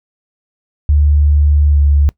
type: tone with pitch glide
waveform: sine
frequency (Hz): 73.42 to 71.99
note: D2 to D2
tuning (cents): 0 to -34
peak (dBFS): -7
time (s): 0.89-2.09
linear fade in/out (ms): 0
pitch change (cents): -34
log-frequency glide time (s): 1.71-1.78
effects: noise-tail reverb RT60 0.1 s tail -21 dB re dry